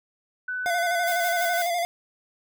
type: tone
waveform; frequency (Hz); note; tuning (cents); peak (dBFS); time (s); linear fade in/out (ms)
sine; 1498; F#6; +21; -27; 0.48-1.62; 5
type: tone with vibrato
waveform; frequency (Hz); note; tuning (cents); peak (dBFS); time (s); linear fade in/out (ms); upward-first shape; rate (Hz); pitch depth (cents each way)
square; 694; F5; -11; -24; 0.66-1.85; 0; square; 12; 36
type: noise with tremolo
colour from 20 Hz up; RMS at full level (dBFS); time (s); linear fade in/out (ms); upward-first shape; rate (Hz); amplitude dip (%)
blue; -33; 1.06-1.7; 20; triangle; 6; 60
effects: none